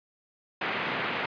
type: band-pass noise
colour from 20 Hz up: white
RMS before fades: -31 dBFS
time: 0.61-1.26 s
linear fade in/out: 5 ms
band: 130 to 2600 Hz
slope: 24 dB/octave
effects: resampled to 11025 Hz